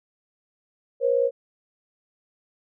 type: tone pair together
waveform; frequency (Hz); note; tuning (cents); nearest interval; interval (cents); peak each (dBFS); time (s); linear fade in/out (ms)
sine; 482 / 541; B4 / C#5; -42 / -42; major second; 200; -21; 1-1.31; 50
effects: none